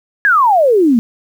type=exponential sweep; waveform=sine; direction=down; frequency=1712 to 220 Hz; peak=-7 dBFS; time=0.25-0.99 s; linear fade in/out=0 ms; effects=7-bit